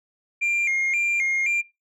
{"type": "tone with vibrato", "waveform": "sine", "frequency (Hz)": 2255, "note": "C#7", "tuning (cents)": 29, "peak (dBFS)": -17, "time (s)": [0.41, 1.62], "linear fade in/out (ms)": 20, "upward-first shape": "square", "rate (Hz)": 1.9, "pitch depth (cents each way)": 95, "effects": ["noise-tail reverb RT60 0.2 s tail -18 dB re dry", "tanh soft clip ceiling -19 dBFS"]}